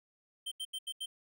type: tone bursts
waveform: square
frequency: 3125 Hz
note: G7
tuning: 6 cents flat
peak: -37 dBFS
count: 5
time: 0.46-1.06 s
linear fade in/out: 10 ms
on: 56 ms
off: 80 ms
effects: none